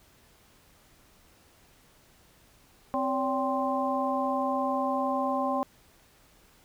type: harmonic tone with a mistuned harmonic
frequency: 261.6 Hz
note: C4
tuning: in tune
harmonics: 1 / 2 / 3 / 4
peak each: -31 / -31 / -31 / -31 dBFS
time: 2.94-5.63 s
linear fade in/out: 0 ms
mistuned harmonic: 2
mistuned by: +140 cents
effects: pink hiss -60 dBFS RMS until 6.64 s